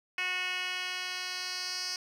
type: tone with band-pass filter sweep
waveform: 10% pulse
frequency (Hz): 365.5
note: F#4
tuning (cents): -21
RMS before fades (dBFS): -35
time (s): 0.18-1.96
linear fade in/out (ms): 2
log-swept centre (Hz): 2600 to 4900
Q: 3.4
effects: 10-bit